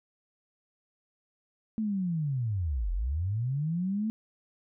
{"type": "linear two-way sweep", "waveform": "sine", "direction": "down then up", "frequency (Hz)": [224, 40.35, 224], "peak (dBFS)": -27, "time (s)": [1.78, 4.1], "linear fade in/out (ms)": 0, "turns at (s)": 2.92, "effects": []}